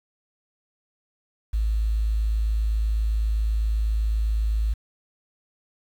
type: tone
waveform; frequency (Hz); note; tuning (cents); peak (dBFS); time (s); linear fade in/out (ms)
sine; 53.9; A1; -35; -20; 1.53-4.74; 10
effects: 8-bit